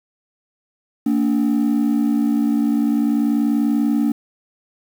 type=ring-modulated tone; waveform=triangle; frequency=257.9 Hz; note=C4; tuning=25 cents flat; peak=-9 dBFS; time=1.06-4.12 s; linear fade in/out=5 ms; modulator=30.2 Hz; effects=tanh soft clip ceiling -8 dBFS + 7-bit